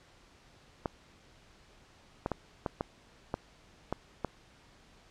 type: clicks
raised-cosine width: 1 ms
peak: -17 dBFS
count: 8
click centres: 0.858 / 2.261 / 2.317 / 2.662 / 2.809 / 3.341 / 3.926 / 4.247 s
effects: pink hiss -60 dBFS RMS until 5.1 s + low-pass 6000 Hz 12 dB/octave